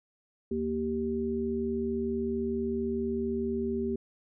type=harmonic tone; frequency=77.78 Hz; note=D#2; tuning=in tune; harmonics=1 / 3 / 5; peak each=-41 / -31 / -31 dBFS; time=0.51-3.96 s; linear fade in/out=5 ms; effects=none